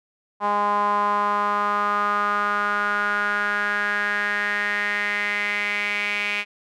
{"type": "tone with band-pass filter sweep", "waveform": "sawtooth", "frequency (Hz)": 205.6, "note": "G#3", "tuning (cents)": -17, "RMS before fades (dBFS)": -23, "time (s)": [0.4, 6.45], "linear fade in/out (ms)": 50, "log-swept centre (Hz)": [950, 2400], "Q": 5.6, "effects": []}